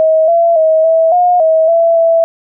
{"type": "tone with pitch steps", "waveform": "sine", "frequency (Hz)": [636, 676, 636, 651, 715, 641, 668, 662], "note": ["D#5", "E5", "D#5", "E5", "F5", "E5", "E5", "E5"], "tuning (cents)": [38, 43, 38, -22, 41, -49, 23, 7], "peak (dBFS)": -6, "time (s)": [0, 2.24], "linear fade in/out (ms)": 0, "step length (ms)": 280, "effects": []}